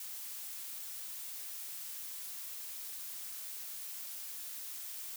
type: noise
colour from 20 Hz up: blue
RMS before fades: -44 dBFS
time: 0-5.16 s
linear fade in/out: 2 ms
effects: none